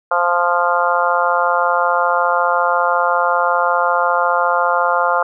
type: harmonic tone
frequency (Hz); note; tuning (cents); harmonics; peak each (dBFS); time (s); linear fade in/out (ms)
174.61; F3; 0; 3 / 4 / 5 / 6 / 7 / 8; -20 / -20 / -20 / -20 / -20 / -20; 0.11-5.23; 5
effects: none